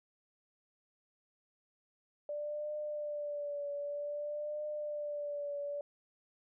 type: tone with vibrato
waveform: sine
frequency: 587.3 Hz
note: D5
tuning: in tune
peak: -36 dBFS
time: 2.29-5.81 s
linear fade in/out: 2 ms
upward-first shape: triangle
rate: 0.53 Hz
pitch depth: 44 cents each way
effects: none